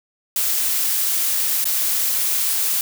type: noise with dropouts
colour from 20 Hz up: blue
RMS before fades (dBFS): -20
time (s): 0.36-2.81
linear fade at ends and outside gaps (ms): 2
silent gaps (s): 1.643-1.654
effects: none